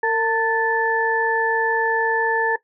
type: tone cluster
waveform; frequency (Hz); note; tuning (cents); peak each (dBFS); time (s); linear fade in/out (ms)
sine; 456.1 / 899 / 1753; A#4 / A5 / A6; -38 / +37 / -7; -21; 0.03-2.56; 5
effects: noise-tail reverb RT60 0.1 s tail -17 dB re dry